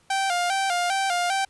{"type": "tone with vibrato", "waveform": "sawtooth", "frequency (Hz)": 741, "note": "F#5", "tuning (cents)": 2, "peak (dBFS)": -18, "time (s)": [0.1, 1.45], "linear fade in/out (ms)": 5, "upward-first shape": "square", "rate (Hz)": 2.5, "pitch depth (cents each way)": 86, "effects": ["pink hiss -61 dBFS RMS until 1.49 s", "resampled to 24000 Hz"]}